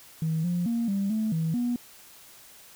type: tone with pitch steps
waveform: sine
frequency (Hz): 160.1 / 175.6 / 233.1 / 197.7 / 218.3 / 161.8 / 242.3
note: D#3 / F3 / A#3 / G3 / A3 / E3 / B3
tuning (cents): +50 / +10 / 0 / +15 / -13 / -32 / -33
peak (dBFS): -23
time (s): 0.22-1.76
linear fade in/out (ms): 2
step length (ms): 220
effects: tanh soft clip ceiling -20 dBFS + white hiss -51 dBFS RMS until 2.75 s